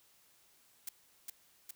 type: noise with echo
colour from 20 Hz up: blue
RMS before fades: -40 dBFS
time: 0.87-0.89 s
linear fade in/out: 5 ms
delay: 410 ms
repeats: 2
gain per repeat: -2 dB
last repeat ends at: 1.71 s
effects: white hiss -67 dBFS RMS until 1.75 s